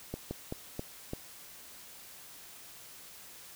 slowing click train, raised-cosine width 2 ms, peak -22 dBFS, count 5, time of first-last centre 0.14-1.134 s, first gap 170 ms, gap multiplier 1.26, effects white hiss -51 dBFS RMS until 3.55 s

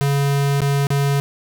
square tone with dropouts, 140.6 Hz, C#3, 25 cents sharp, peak -16 dBFS, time 0.01-1.2 s, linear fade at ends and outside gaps 0 ms, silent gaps 0.605-0.618 / 0.869-0.904 s, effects none

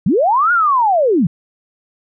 sine linear two-way sweep, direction up then down, 141.9 to 1460 to 141.9 Hz, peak -10 dBFS, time 0.06-1.27 s, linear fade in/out 5 ms, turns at 0.52 s, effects none

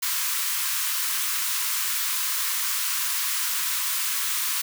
white high-pass noise, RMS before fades -26 dBFS, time 0.02-4.62 s, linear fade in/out 10 ms, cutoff 950 Hz, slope 96 dB/octave, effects none

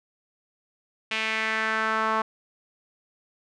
sawtooth tone with band-pass filter sweep, 220 Hz, A3, in tune, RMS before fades -26 dBFS, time 1.11-2.22 s, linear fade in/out 5 ms, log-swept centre 2600 to 1100 Hz, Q 2.7, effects resampled to 22050 Hz

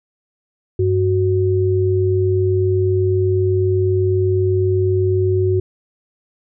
sine tone pair together, 98 / 370 Hz, G2 / F#4, 0 / 0 cents, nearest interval octave + major seventh, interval 2300 cents, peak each -16 dBFS, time 0.79-5.6 s, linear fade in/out 5 ms, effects none

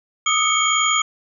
sine tone cluster, 1220 / 1281 / 2225 / 3214 / 6840 Hz, D#6 / E6 / C#7 / G7 / A8, -34 / -50 / +6 / +43 / -50 cents, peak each -22 dBFS, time 0.26-1.02 s, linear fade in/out 5 ms, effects none

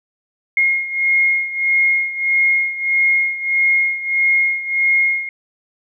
sine beating tone pair, 2146 / 2147.6 Hz, C7 / C7, +43 / +45 cents, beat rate 1.6 Hz, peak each -15 / -19 dBFS, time 0.57-5.29 s, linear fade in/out 2 ms, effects none

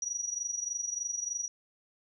sine tone with amplitude modulation, 5800 Hz, F#8, 35 cents flat, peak -29 dBFS, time 0.02-1.48 s, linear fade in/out 2 ms, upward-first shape sine, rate 23.3 Hz, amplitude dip 75%, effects none

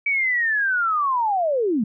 sine linear sweep, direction down, 2294 to 196 Hz, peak -18 dBFS, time 0.06-1.84 s, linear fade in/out 5 ms, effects none

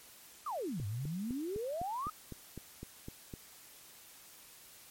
sine exponential two-way sweep, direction down then up, 1286 to 96.6 to 1286 Hz, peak -35 dBFS, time 0.46-2.1 s, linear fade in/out 5 ms, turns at 0.86 s
click train, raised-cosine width 3 ms, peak -30 dBFS, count 11, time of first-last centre 0.8-3.338 s, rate 3.94 Hz
effects white hiss -56 dBFS RMS until 4.9 s + MP3 64 kbps

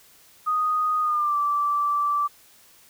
sine tone with pitch glide, 1242 to 1165.5 Hz, D#6 to D6, -3 to -14 cents, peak -20 dBFS, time 0.46-2.28 s, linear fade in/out 20 ms, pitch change -111 cents, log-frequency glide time 1.01-1.37 s, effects white hiss -54 dBFS RMS until 2.89 s

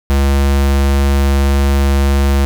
square tone, 69.3 Hz, C#2, in tune, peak -10 dBFS, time 0.1-2.45 s, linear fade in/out 0 ms, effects none

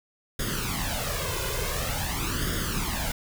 pink noise with flanger, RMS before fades -29 dBFS, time 0.39-3.12 s, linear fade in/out 5 ms, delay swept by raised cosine 0.59 to 1.99 ms, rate 0.47 Hz, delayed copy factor +0.75, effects none

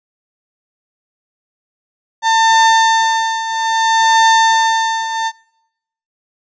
35% pulse tone with tremolo, 898 Hz, A5, 35 cents sharp, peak -5 dBFS, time 2.22-5.32 s, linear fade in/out 50 ms, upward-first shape triangle, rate 0.61 Hz, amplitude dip 75%, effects noise-tail reverb RT60 0.8 s tail -24 dB re dry + resampled to 16000 Hz

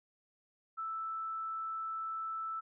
sine tone, 1319 Hz, E6, 1 cent sharp, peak -36 dBFS, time 0.77-2.61 s, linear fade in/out 20 ms, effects none

